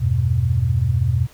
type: chord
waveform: sine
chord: E minor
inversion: none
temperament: equal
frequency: 82.41 / 98 / 123.47 Hz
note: E2 / G2 / B2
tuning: 0 / 0 / 0 cents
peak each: -21 / -21 / -18 dBFS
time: 0-1.27 s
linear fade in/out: 20 ms
effects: pink hiss -49 dBFS RMS until 1.33 s